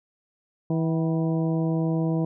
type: harmonic tone with a mistuned harmonic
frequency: 162.5 Hz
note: E3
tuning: 24 cents flat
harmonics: 1 / 2 / 3 / 4 / 5 / 6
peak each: -23 / -27 / -33 / -35 / -41 / -42 dBFS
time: 0.7-2.25 s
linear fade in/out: 2 ms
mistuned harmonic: 5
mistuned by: -86 cents
effects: none